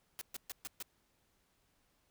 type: noise bursts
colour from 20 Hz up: white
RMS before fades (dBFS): -43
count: 5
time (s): 0.19-0.825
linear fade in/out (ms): 0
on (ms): 23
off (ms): 130
effects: pink hiss -75 dBFS RMS until 2.1 s